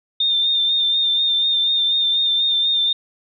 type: tone with vibrato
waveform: sine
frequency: 3619 Hz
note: A7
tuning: 48 cents sharp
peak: -15 dBFS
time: 0.2-2.93 s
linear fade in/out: 5 ms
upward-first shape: sine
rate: 4.1 Hz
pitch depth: 31 cents each way
effects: none